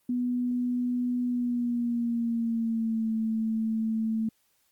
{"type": "tone with pitch glide", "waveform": "sine", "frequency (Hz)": [246.2, 221.9], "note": ["B3", "A3"], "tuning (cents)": [-5, 15], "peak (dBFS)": -25, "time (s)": [0.09, 4.29], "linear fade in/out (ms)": 5, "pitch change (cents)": -180, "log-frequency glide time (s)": [1.24, 3.11], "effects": ["white hiss -70 dBFS RMS until 4.71 s", "Opus 32 kbps"]}